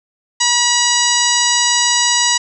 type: harmonic tone with a mistuned harmonic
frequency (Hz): 966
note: B5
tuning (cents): -39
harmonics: 1 / 2 / 3 / 4 / 5 / 6 / 7 / 8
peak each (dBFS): -20 / -20 / -20 / -20 / -20 / -20 / -20 / -20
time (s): 0.4-2.38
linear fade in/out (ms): 10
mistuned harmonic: 8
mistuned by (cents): +22
effects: none